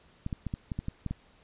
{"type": "clicks", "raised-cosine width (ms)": 5, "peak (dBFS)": -20, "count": 9, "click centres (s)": [0.264, 0.328, 0.467, 0.539, 0.718, 0.79, 0.884, 1.063, 1.11], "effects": ["pink hiss -61 dBFS RMS until 1.43 s", "resampled to 8000 Hz"]}